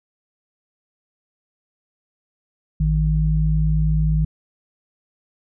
sine tone pair together, 55 / 155.56 Hz, A1 / D#3, 0 / 0 cents, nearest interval octave + tritone, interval 1800 cents, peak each -18 dBFS, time 2.8-4.25 s, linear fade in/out 5 ms, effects none

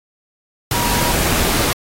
sine tone in noise, 957 Hz, A#5, 45 cents sharp, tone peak -22 dBFS, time 0.74-1.12 s, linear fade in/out 2 ms, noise pink, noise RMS -18 dBFS, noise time 0.71-1.73 s, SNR -7 dB, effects AAC 48 kbps

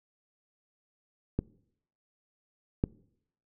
clicks, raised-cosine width 3 ms, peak -14 / -12 dBFS, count 2, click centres 1.39 / 2.839 s, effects noise-tail reverb RT60 0.7 s tail -23 dB re dry

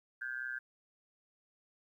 sine tone with amplitude modulation, 1568 Hz, G6, in tune, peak -33 dBFS, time 0.21-0.59 s, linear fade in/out 10 ms, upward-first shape sine, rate 125 Hz, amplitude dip 95%, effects 12-bit

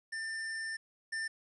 square tone pair in turn, 1791 / 1791 Hz, A6 / A6, +30 / +30 cents, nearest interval unison, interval 0 cents, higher neither, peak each -37 / -35 dBFS, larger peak second, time 0.12-0.77 / 1.12-1.28 s, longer first, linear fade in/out 10 ms, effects resampled to 24000 Hz + 11-bit

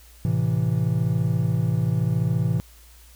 triangle chord, A minor, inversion none, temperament equal, 110 / 130.81 / 164.81 Hz, A2 / C3 / E3, 0 / 0 / 0 cents, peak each -22 dBFS, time 0.25-2.6 s, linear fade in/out 0 ms, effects added 58 Hz sine -48 dBFS peak until 3.15 s + white hiss -53 dBFS RMS until 3.15 s

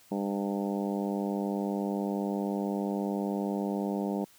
harmonic tone, 100 Hz, G2, 35 cents sharp, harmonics 2 / 3 / 4 / 5 / 6 / 7 / 8 / 9, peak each -31 / -35 / -37 / -39 / -41 / -42 / -43 / -44 dBFS, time 0.11-4.25 s, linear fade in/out 10 ms, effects white hiss -59 dBFS RMS until 4.38 s

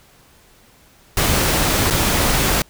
pink noise with dropouts, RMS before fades -17 dBFS, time 1.17-2.62 s, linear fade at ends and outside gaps 2 ms, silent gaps 1.902-1.907 s, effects pink hiss -51 dBFS RMS until 2.69 s

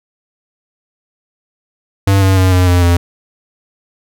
square tone with pitch steps, 98 / 95.6 / 93.25 / 90.96 / 88.73 / 86.55 Hz, G2 / G2 / F#2 / F#2 / F2 / F2, 0 / -43 / +14 / -29 / +28 / -15 cents, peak -8 dBFS, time 2.07-2.97 s, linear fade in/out 5 ms, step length 150 ms, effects none

